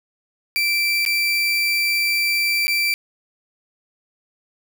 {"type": "tone with dropouts", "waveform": "30% pulse", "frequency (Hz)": 2341, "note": "D7", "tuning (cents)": -6, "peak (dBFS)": -15, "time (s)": [0.56, 2.94], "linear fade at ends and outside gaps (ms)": 0, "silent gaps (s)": [[1.051, 1.062], [2.67, 2.68]], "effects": []}